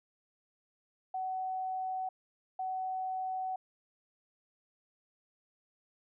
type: tone bursts at uneven times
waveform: sine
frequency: 751 Hz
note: F#5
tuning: 26 cents sharp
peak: -33 dBFS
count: 2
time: 1.14-2.09 / 2.59-3.56 s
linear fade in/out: 5 ms
effects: none